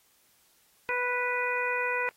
harmonic tone, 493.1 Hz, B4, 3 cents flat, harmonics 1 / 2 / 3 / 4 / 5, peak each -33 / -33 / -33 / -33 / -33 dBFS, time 0.89-2.09 s, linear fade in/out 0 ms, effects white hiss -65 dBFS RMS until 2.16 s + AAC 48 kbps

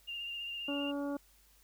sine tone with vibrato, 2800 Hz, F7, 4 cents sharp, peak -38 dBFS, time 0.07-0.92 s, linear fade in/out 20 ms, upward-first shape triangle, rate 15 Hz, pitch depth 30 cents each way
harmonic tone, 284.2 Hz, C#4, 43 cents sharp, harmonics 1 / 2 / 3 / 4 / 5, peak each -35 / -40 / -48 / -50 / -51 dBFS, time 0.68-1.17 s, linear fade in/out 5 ms
effects added 50 Hz sine -66 dBFS peak until 1.63 s + white hiss -66 dBFS RMS until 1.63 s

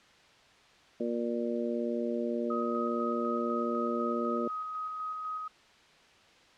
harmonic tone, 118.3 Hz, A#2, 26 cents sharp, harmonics 2 / 3 / 4 / 5, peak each -33 / -35 / -36 / -37 dBFS, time 1-4.48 s, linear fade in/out 5 ms
sine tone with tremolo, 1259 Hz, D#6, 20 cents sharp, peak -33 dBFS, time 2.5-5.48 s, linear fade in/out 5 ms, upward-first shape square, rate 4 Hz, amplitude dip 25%
effects white hiss -59 dBFS RMS until 6.57 s + low-pass 4000 Hz 12 dB/octave

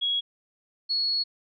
sine tone pair in turn, 3322 / 4354 Hz, G#7 / C#8, 0 / -32 cents, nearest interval perfect fourth, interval 468 cents, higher second, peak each -23 dBFS, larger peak neither, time 0.01-0.21 / 0.89-1.24 s, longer second, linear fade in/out 20 ms, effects none

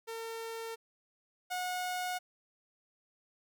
sawtooth tone pair in turn, 454.1 / 727.3 Hz, A#4 / F#5, -45 / -30 cents, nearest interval minor sixth, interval 815 cents, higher second, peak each -35 / -30 dBFS, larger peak second, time 0.07-0.76 / 1.5-2.19 s, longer neither, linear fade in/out 20 ms, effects none

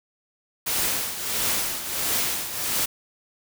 white noise with tremolo, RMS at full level -23 dBFS, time 0.66-2.86 s, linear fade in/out 10 ms, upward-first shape triangle, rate 1.5 Hz, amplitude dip 70%, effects none

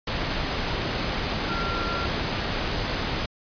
sine tone in noise, 1375 Hz, F6, 27 cents flat, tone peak -30 dBFS, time 1.49-2.06 s, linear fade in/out 5 ms, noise pink, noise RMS -27 dBFS, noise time 0.07-3.26 s, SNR -6 dB, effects resampled to 11025 Hz

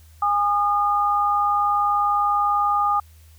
sine tone pair together, 820.3 / 1220 Hz, G#5 / D#6, -22 / -34 cents, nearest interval perfect fifth, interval 688 cents, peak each -21 / -19 dBFS, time 0.22-3 s, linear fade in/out 5 ms, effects added 79 Hz sine -46 dBFS peak until 3.38 s + white hiss -57 dBFS RMS until 3.38 s

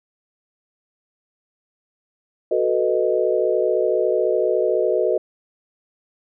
sine chord, B dominant seventh, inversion second, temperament equal, 370 / 440 / 493.9 / 622.3 Hz, F#4 / A4 / B4 / D#5, 0 / 0 / 0 / 0 cents, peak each -22 dBFS, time 2.51-5.18 s, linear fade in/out 5 ms, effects none

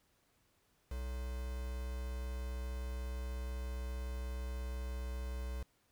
triangle tone with quantisation, 62.4 Hz, B1, 19 cents sharp, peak -36 dBFS, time 0.91-5.63 s, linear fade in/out 5 ms, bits 8, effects pink hiss -74 dBFS RMS until 5.91 s

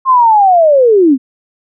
sine linear sweep, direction down, 1074 to 244.7 Hz, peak -4 dBFS, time 0.05-1.18 s, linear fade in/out 50 ms, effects none

